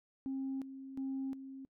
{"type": "tone with tremolo", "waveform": "sine", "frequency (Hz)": 268, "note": "C4", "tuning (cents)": 42, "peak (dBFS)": -34, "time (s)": [0.26, 1.65], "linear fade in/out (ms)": 0, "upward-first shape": "square", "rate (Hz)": 1.4, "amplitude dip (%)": 70, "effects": ["noise-tail reverb RT60 0.1 s tail -24 dB re dry", "tanh soft clip ceiling -32 dBFS"]}